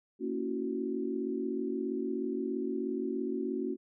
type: chord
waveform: sine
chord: F# dominant seventh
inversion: first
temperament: just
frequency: 231.2 / 277.5 / 333 / 370 Hz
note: A#3 / C#4 / E4 / F#4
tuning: -14 / +2 / +18 / 0 cents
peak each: -37 / -36 / -40 / -35 dBFS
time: 0.19-3.77 s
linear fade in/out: 50 ms
effects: none